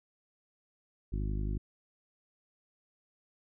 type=harmonic tone; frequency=51.1 Hz; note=G#1; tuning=27 cents flat; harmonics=1 / 2 / 3 / 4 / 5 / 6 / 7; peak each=-32 / -38 / -42 / -44 / -46 / -48 / -49 dBFS; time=1.12-1.58 s; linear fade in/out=10 ms; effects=none